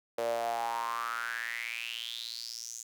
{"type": "tone with high-pass filter sweep", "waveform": "sawtooth", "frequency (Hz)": 116.54, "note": "A#2", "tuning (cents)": 0, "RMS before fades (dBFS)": -36, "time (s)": [0.18, 2.83], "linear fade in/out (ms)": 5, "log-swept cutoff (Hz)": [520, 6900], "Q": 7.7, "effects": []}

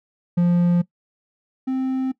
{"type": "tone pair in turn", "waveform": "triangle", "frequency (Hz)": [174.61, 261.6], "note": ["F3", "C4"], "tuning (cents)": [0, 0], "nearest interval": "perfect fifth", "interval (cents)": 700, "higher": "second", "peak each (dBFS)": [-12, -18], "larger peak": "first", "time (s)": [[0.37, 0.82], [1.67, 2.12]], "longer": "neither", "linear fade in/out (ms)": 10, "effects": ["noise-tail reverb RT60 0.1 s tail -19 dB re dry"]}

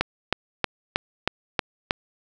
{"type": "click train", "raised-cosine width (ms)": 0.3, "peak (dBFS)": -4, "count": 7, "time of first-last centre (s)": [0.01, 1.909], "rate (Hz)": 3.16, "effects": []}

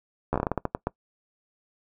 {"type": "slowing click train", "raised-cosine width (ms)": 1, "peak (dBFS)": -11, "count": 12, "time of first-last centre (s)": [0.33, 0.87], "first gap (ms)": 12, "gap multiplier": 1.26, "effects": ["noise-tail reverb RT60 0.1 s tail -22 dB re dry"]}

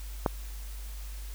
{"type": "click", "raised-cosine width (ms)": 1, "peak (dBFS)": -10, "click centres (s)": 0.262, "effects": ["added 50 Hz sine -37 dBFS peak until 1.34 s", "white hiss -50 dBFS RMS until 1.34 s"]}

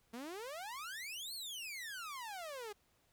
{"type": "exponential two-way sweep", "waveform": "sawtooth", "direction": "up then down", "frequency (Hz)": [222.2, 4470, 399.6], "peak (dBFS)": -40, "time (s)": [0.13, 2.73], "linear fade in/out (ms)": 10, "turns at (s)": 1.34, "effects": ["pink hiss -74 dBFS RMS until 3.12 s"]}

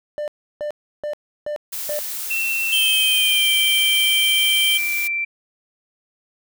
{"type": "tone bursts", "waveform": "triangle", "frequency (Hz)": 595, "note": "D5", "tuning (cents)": 22, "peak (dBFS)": -21, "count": 5, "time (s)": [0.18, 1.99], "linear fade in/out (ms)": 0, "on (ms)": 98, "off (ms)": 330}
{"type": "noise", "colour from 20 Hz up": "blue", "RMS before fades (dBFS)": -28, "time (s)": [1.72, 5.08], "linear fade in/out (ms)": 10}
{"type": "tone with pitch glide", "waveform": "sine", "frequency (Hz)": [2696, 2347], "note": ["E7", "D7"], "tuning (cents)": [38, -2], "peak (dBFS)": -20, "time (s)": [2.3, 5.25], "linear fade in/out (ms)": 10, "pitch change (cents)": -240, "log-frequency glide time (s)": [2.65, 3.5]}
{"type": "tone", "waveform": "square", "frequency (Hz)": 3136, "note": "G7", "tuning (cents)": 0, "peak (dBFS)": -17, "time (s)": [2.72, 4.78], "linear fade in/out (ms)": 10}
{"effects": []}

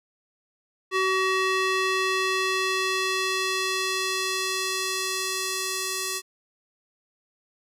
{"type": "tone with band-pass filter sweep", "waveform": "square", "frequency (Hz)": 378.2, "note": "F#4", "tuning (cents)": 38, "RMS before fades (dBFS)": -26, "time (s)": [0.91, 6.22], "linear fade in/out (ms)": 50, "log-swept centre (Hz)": [1900, 7400], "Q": 0.74, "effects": []}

